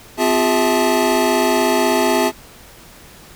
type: tone cluster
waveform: square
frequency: 256.3 / 352.9 / 408.9 / 652 / 868 Hz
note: C4 / F4 / G#4 / E5 / A5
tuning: -36 / +18 / -27 / -19 / -24 cents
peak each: -21 dBFS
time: 0.17-2.32 s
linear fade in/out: 50 ms
effects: pink hiss -42 dBFS RMS until 3.35 s